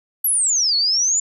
sine exponential two-way sweep, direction down then up, 12000 to 4313 to 7190 Hz, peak -15 dBFS, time 0.24-1.2 s, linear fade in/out 5 ms, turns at 0.76 s, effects none

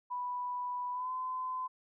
sine tone with pitch glide, 987 to 1021.8 Hz, B5 to C6, -1 to -41 cents, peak -34 dBFS, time 0.1-1.68 s, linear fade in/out 20 ms, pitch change +60 cents, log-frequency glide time 0.92-1.11 s, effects none

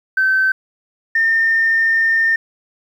sine tone pair in turn, 1540 / 1813 Hz, G6 / A#6, -31 / -49 cents, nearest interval minor third, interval 282 cents, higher second, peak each -11 dBFS, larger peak neither, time 0.17-0.52 / 1.15-2.36 s, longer second, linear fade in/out 5 ms, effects tanh soft clip ceiling -7 dBFS + 8-bit

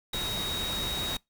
sine tone in noise, 3780 Hz, A#7, 23 cents sharp, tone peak -32 dBFS, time 0.13-1.17 s, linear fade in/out 5 ms, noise pink, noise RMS -35 dBFS, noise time 0.13-1.17 s, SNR 0 dB, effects noise-tail reverb RT60 0.2 s tail -25 dB re dry

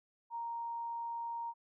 sine tone, 932.3 Hz, A#5, in tune, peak -37 dBFS, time 0.3-1.54 s, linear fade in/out 50 ms, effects none

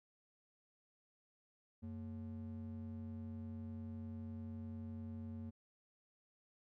triangle ring-modulated tone, 160 Hz, D#3, 49 cents sharp, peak -39 dBFS, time 1.82-5.51 s, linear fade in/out 20 ms, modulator 67.9 Hz, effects none

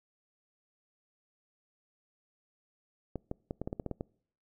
clicks, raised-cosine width 2 ms, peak -22 dBFS, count 10, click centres 3.157 / 3.314 / 3.509 / 3.616 / 3.675 / 3.729 / 3.798 / 3.863 / 3.913 / 4.009 s, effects noise-tail reverb RT60 0.6 s tail -26 dB re dry

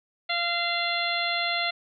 harmonic tone, 690 Hz, F5, 21 cents flat, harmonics 1 / 2 / 3 / 4 / 5 / 6, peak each -31 / -33 / -29 / -34 / -32 / -32 dBFS, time 0.29-1.71 s, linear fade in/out 10 ms, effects none

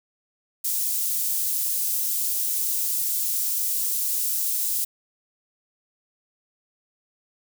white high-pass noise, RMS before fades -25 dBFS, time 0.64-4.85 s, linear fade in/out 10 ms, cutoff 7700 Hz, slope 12 dB/octave, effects none

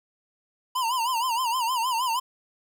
square tone with vibrato, 970 Hz, B5, 31 cents flat, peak -24 dBFS, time 0.75-2.2 s, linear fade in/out 10 ms, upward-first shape sine, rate 6.4 Hz, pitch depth 130 cents each way, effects 10-bit

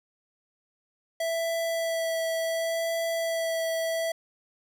square tone with vibrato, 659 Hz, E5, 1 cent flat, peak -27 dBFS, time 1.2-4.12 s, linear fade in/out 5 ms, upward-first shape sine, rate 0.69 Hz, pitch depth 12 cents each way, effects none

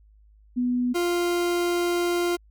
sine / 40% pulse tone pair in turn, 246.9 / 349.2 Hz, B3 / F4, 0 / 0 cents, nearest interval tritone, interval 600 cents, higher second, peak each -21 dBFS, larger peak neither, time 0.56-0.94 / 0.94-2.37 s, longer second, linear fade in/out 20 ms, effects added 52 Hz sine -52 dBFS peak until 2.5 s

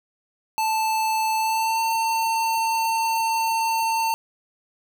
square tone with pitch glide, 880 to 901.6 Hz, A5 to A5, 0 to +42 cents, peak -21 dBFS, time 0.58-4.14 s, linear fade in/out 0 ms, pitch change +42 cents, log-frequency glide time 1.38-1.83 s, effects none

